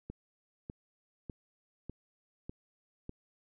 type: click train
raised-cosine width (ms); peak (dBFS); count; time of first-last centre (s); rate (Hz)
3; -28; 6; 0.1-3.094; 1.67
effects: none